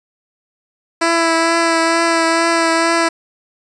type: tone with vibrato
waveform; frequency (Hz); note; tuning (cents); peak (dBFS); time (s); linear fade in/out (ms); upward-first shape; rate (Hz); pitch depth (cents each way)
10% pulse; 331.4; E4; +9; -4; 1.01-3.09; 10; triangle; 2.2; 21
effects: resampled to 22050 Hz + 7-bit